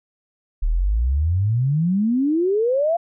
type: exponential sweep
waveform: sine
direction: up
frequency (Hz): 35.89 to 700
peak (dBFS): -16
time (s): 0.62-2.97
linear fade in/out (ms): 10
effects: none